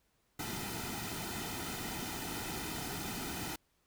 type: noise with comb filter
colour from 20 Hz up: pink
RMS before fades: -40 dBFS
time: 0.39-3.56 s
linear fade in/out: 5 ms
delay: 1.8 ms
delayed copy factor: -0.65
effects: pink hiss -75 dBFS RMS until 3.86 s